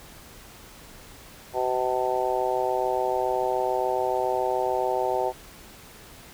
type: harmonic tone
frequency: 127 Hz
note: B2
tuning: 49 cents sharp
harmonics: 3 / 4 / 5 / 6 / 7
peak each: -29 / -29 / -29 / -29 / -29 dBFS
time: 1.53-5.33 s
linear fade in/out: 50 ms
effects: pink hiss -47 dBFS RMS until 6.33 s